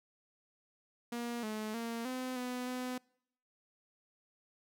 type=tone with pitch steps; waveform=sawtooth; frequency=237.6 / 215.4 / 231.3 / 255.7 / 249.3 / 252 Hz; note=A#3 / A3 / A#3 / C4 / B3 / B3; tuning=+33 / -37 / -13 / -40 / +16 / +35 cents; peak=-33 dBFS; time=1.12-2.98 s; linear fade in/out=5 ms; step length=310 ms; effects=noise-tail reverb RT60 0.7 s tail -26 dB re dry